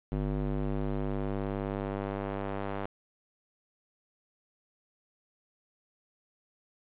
square tone with band-pass filter sweep, 49.73 Hz, G1, 26 cents sharp, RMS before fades -33 dBFS, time 0.12-2.86 s, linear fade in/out 0 ms, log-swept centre 230 to 760 Hz, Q 0.73, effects resampled to 8000 Hz + 9-bit

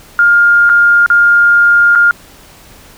sine tone with dropouts, 1410 Hz, F6, 16 cents sharp, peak -4 dBFS, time 0.19-2.11 s, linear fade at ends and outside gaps 1 ms, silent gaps 0.693-0.698 / 1.062-1.101 / 1.952-1.957 s, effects pink hiss -39 dBFS RMS until 2.97 s

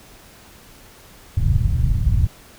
white low-pass noise, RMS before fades -17 dBFS, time 1.37-2.27 s, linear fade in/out 5 ms, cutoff 110 Hz, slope 24 dB/octave, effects pink hiss -46 dBFS RMS until 2.58 s

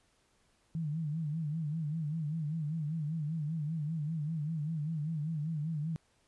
sine tone with vibrato, 155.56 Hz, D#3, in tune, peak -32 dBFS, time 0.75-5.96 s, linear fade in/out 0 ms, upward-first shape sine, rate 5.1 Hz, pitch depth 110 cents each way, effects pink hiss -71 dBFS RMS until 6.27 s + resampled to 24000 Hz

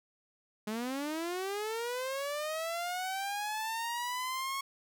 sawtooth linear sweep, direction up, 207.7 to 1100 Hz, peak -30 dBFS, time 0.67-4.61 s, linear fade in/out 5 ms, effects none

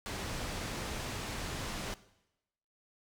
pink low-pass noise, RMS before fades -39 dBFS, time 0.06-1.94 s, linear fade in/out 0 ms, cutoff 7900 Hz, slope 12 dB/octave, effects noise-tail reverb RT60 0.9 s tail -18 dB re dry

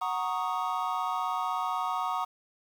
triangle chord, D# minor seventh, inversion first, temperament equal, 740 / 932.3 / 1108.7 / 1244.5 Hz, F#5 / A#5 / C#6 / D#6, 0 / 0 / 0 / 0 cents, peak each -32 dBFS, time 0.01-2.25 s, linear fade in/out 10 ms, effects 9-bit

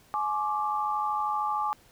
sine tone cluster, 846 / 1082 / 1175 Hz, G#5 / C#6 / D6, +32 / -42 / +1 cents, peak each -29 / -36 / -29 dBFS, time 0.14-1.73 s, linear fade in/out 0 ms, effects pink hiss -59 dBFS RMS until 1.91 s

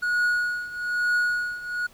triangle tone with tremolo, 1453 Hz, F#6, 32 cents flat, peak -17 dBFS, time 0.02-1.87 s, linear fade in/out 10 ms, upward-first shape triangle, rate 1.1 Hz, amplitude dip 85%, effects pink hiss -54 dBFS RMS until 1.93 s

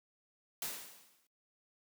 white noise with exponential decay, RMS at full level -37 dBFS, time 0.62-1.27 s, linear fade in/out 2 ms, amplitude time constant 140 ms, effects noise-tail reverb RT60 0.2 s tail -23 dB re dry + high-pass 150 Hz 12 dB/octave

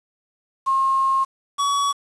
sine / square tone pair in turn, 1073 / 1129.8 Hz, C6 / C#6, +43 / +33 cents, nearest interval minor second, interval 90 cents, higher second, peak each -16 / -19 dBFS, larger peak first, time 0.66-1.25 / 1.58-1.93 s, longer first, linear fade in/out 20 ms, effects resampled to 22050 Hz + 7-bit

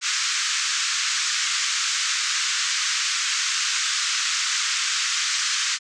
white band-pass noise, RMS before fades -24 dBFS, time 0.01-5.79 s, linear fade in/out 50 ms, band 1200 to 7300 Hz, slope 48 dB/octave, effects resampled to 22050 Hz

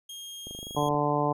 sawtooth tone with pitch glide, 3240 to 3281 Hz, G#7 to G#7, -43 to -22 cents, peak -36 dBFS, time 0.09-0.89 s, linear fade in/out 5 ms, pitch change +21 cents, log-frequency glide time 0.57-0.64 s
click train, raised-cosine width 2 ms, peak -29 dBFS, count 13, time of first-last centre 0.47-0.948 s, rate 25.1 Hz
harmonic tone, 146.83 Hz, D3, in tune, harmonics 1 / 2 / 3 / 4 / 5 / 6 / 7, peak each -31 / -31 / -31 / -31 / -31 / -31 / -31 dBFS, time 0.76-1.33 s, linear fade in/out 10 ms
effects none

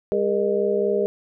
sine tone cluster, 202.2 / 407.5 / 471.6 / 613 Hz, G#3 / G#4 / A#4 / D#5, -46 / -33 / +20 / -26 cents, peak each -29 / -21 / -24 / -26 dBFS, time 0.12-1.06 s, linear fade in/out 0 ms, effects none

